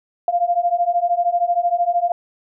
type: beating tone pair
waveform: sine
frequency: 690 / 703 Hz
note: F5 / F5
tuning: -21 / +11 cents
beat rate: 13 Hz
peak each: -19 / -18 dBFS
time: 0.28-2.12 s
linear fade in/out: 2 ms
effects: none